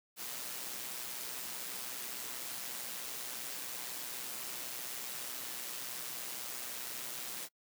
white noise with amplitude modulation, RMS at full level -40 dBFS, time 0.16-7.49 s, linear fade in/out 50 ms, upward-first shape sine, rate 124 Hz, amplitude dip 45%, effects noise-tail reverb RT60 0.1 s tail -26 dB re dry + high-pass 150 Hz 12 dB/octave

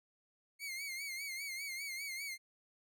sawtooth tone with vibrato, 2185 Hz, C#7, 26 cents flat, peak -37 dBFS, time 0.59-2.38 s, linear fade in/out 50 ms, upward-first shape sine, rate 5 Hz, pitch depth 83 cents each way, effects none

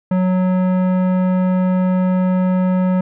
sine tone with tanh clipping, 184.3 Hz, F#3, 7 cents flat, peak -15 dBFS, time 0.11-3.01 s, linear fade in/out 5 ms, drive 15 dB, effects none

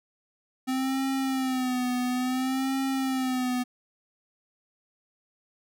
square tone with vibrato, 258.1 Hz, C4, 23 cents flat, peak -26 dBFS, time 0.67-3.64 s, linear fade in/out 20 ms, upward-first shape sine, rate 0.58 Hz, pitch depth 66 cents each way, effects none

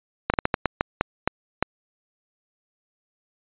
slowing click train, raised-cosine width 0.5 ms, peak -4 dBFS, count 10, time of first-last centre 0.3-1.626 s, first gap 38 ms, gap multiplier 1.32, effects resampled to 8000 Hz

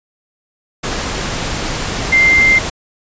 sine tone in noise, 2093 Hz, C7, in tune, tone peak -7 dBFS, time 2.12-2.59 s, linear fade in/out 10 ms, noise pink, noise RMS -20 dBFS, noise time 0.83-2.7 s, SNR +10 dB, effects resampled to 16000 Hz

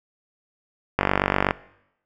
click train, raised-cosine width 0.5 ms, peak -3 dBFS, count 26, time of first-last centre 0.99-1.509 s, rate 48.2 Hz, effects noise-tail reverb RT60 0.8 s tail -20 dB re dry

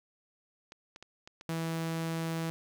clicks, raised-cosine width 0.2 ms, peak -30 dBFS, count 5, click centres 0.721 / 0.961 / 1.026 / 1.275 / 1.411 s
sawtooth tone, 163.8 Hz, E3, 11 cents flat, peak -28 dBFS, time 1.49-2.5 s, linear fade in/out 0 ms
effects none

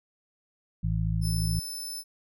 harmonic tone, 54.2 Hz, A1, 25 cents flat, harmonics 1 / 2 / 3, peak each -29 / -29 / -29 dBFS, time 0.83-1.6 s, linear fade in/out 10 ms
20% pulse tone, 5274 Hz, E8, in tune, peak -29 dBFS, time 1.21-2.04 s, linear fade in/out 50 ms
effects none

